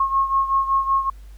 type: beating tone pair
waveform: sine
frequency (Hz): 1083 / 1088.3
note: C#6 / C#6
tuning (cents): -41 / -32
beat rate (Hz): 5.3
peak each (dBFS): -18 / -23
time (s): 0-1.1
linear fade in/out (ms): 5
effects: added 50 Hz sine -38 dBFS peak until 1.37 s + pink hiss -57 dBFS RMS until 1.37 s